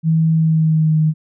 sine tone with pitch glide, 161.1 to 155.97 Hz, E3 to D#3, -39 to +5 cents, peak -11 dBFS, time 0.03-1.14 s, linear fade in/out 50 ms, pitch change -56 cents, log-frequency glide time 0.33-0.98 s, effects none

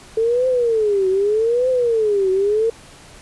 sine tone with vibrato, 440 Hz, A4, in tune, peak -14 dBFS, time 0.17-2.7 s, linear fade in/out 5 ms, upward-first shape triangle, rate 0.82 Hz, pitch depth 290 cents each way, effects pink hiss -43 dBFS RMS until 3.21 s + resampled to 24000 Hz

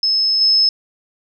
sine tone with level steps, 5200 Hz, E8, 24 cents flat, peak -13 / -10 dBFS, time 0.03-0.69 s, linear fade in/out 2 ms, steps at 0.41 s, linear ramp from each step 2 ms, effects none

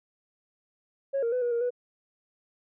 sine tone with pitch steps, 549 / 465.4 / 501 / 481.7 / 469.4 / 490.9 Hz, C#5 / A#4 / B4 / B4 / A#4 / B4, -17 / -3 / +25 / -43 / +12 / -10 cents, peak -23 dBFS, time 1.13-1.706 s, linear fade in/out 20 ms, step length 96 ms, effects tanh soft clip ceiling -22 dBFS

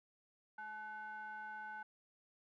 triangle ring-modulated tone, 322.8 Hz, E4, 36 cents flat, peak -40 dBFS, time 0.58-1.83 s, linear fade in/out 5 ms, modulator 1180 Hz, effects none

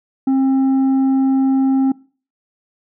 sine tone with tanh clipping, 266.9 Hz, C4, 35 cents sharp, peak -13 dBFS, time 0.27-1.92 s, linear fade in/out 5 ms, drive 5 dB, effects noise-tail reverb RT60 0.4 s tail -22 dB re dry

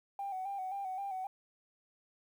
sine tone with vibrato, 772 Hz, G5, 27 cents flat, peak -35 dBFS, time 0.19-1.27 s, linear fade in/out 2 ms, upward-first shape square, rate 3.8 Hz, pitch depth 51 cents each way, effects tanh soft clip ceiling -32 dBFS + 11-bit

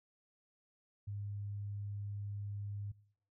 sine tone, 101.8 Hz, G#2, 34 cents flat, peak -39 dBFS, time 1.07-2.92 s, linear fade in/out 10 ms, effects noise-tail reverb RT60 0.6 s tail -21 dB re dry

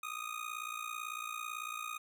25% pulse tone with amplitude modulation, 1241 Hz, D#6, 5 cents flat, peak -32 dBFS, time 0.03-1.98 s, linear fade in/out 5 ms, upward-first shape sine, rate 58 Hz, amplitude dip 80%, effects none

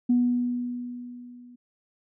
sine tone with level ramp, 244.6 Hz, B3, 16 cents flat, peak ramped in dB -16 to -46 dBFS, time 0.09-1.56 s, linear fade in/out 10 ms, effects tanh soft clip ceiling -12 dBFS

